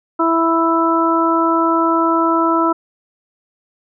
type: harmonic tone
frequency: 330 Hz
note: E4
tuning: 2 cents sharp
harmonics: 1 / 2 / 3 / 4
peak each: -16 / -21 / -18 / -17 dBFS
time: 0.19-2.73 s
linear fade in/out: 10 ms
effects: none